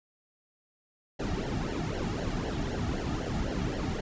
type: noise with flanger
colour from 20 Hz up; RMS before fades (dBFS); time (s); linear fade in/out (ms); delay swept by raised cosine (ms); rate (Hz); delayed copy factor
brown; -32; 1.19-4.01; 10; 0.81 to 2.01; 3.9; -0.8
effects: resampled to 16000 Hz